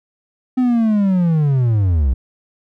triangle linear sweep, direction down, 257.9 to 59.1 Hz, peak -10 dBFS, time 0.57-2.14 s, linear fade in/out 10 ms, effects none

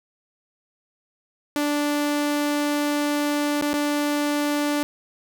sawtooth tone with dropouts, 292.8 Hz, D4, 5 cents flat, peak -17 dBFS, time 1.56-4.83 s, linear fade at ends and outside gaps 0 ms, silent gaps 3.612-3.623 / 3.732-3.739 s, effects none

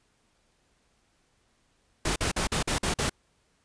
pink noise bursts, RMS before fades -27 dBFS, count 7, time 2.05-3.096 s, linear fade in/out 5 ms, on 110 ms, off 46 ms, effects pink hiss -69 dBFS RMS until 3.64 s + resampled to 22050 Hz

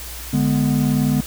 triangle chord, G# diminished, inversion second, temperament equal, 146.83 / 207.7 / 246.9 Hz, D3 / G#3 / B3, 0 / 0 / 0 cents, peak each -17 / -19 / -17 dBFS, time 0.33-1.21 s, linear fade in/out 5 ms, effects added 60 Hz sine -34 dBFS peak until 1.26 s + white hiss -34 dBFS RMS until 1.26 s

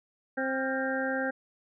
harmonic tone with a mistuned harmonic, 264.2 Hz, C4, 17 cents sharp, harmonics 1 / 2 / 3 / 5 / 6 / 7, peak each -33 / -32 / -37 / -41 / -33 / -40 dBFS, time 0.37-1.31 s, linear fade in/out 10 ms, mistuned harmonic 5, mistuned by +85 cents, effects none

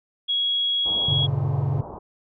sine tone, 3322 Hz, G#7, in tune, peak -20 dBFS, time 0.28-1.27 s, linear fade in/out 20 ms
white low-pass noise, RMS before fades -37 dBFS, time 0.85-1.99 s, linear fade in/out 10 ms, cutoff 1000 Hz, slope 48 dB/octave
triangle chord, G diminished, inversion none, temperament just, 98 / 117.6 / 141.12 Hz, G2 / Bb2 / Db3, 0 / +16 / +31 cents, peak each -26 / -25 / -21 dBFS, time 1.08-1.81 s, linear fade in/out 5 ms
effects none

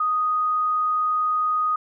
sine tone, 1244.5 Hz, D#6, in tune, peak -19 dBFS, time 0-1.76 s, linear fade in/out 5 ms, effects none

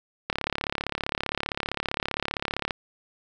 click train, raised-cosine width 0.3 ms, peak -10 dBFS, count 86, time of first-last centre 0.3-2.708 s, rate 35.3 Hz, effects none

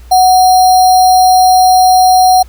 sine tone with sample-and-hold, 740 Hz, F#5, in tune, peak -3 dBFS, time 0.11-2.43 s, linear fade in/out 10 ms, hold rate 4900 Hz, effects added 60 Hz sine -31 dBFS peak until 2.48 s + pink hiss -45 dBFS RMS until 2.48 s

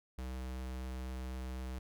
square tone, 64 Hz, C2, 38 cents flat, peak -40 dBFS, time 0.18-1.79 s, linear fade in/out 5 ms, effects none

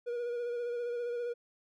triangle tone with vibrato, 479.4 Hz, A#4, 48 cents sharp, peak -31 dBFS, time 0.06-1.34 s, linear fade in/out 20 ms, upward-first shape sine, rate 15 Hz, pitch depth 27 cents each way, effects none

